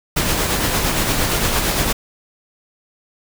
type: noise with tremolo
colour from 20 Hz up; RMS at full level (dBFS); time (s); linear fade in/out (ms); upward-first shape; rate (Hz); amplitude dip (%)
pink; -17; 0.16-1.93; 10; sine; 8.7; 35
effects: none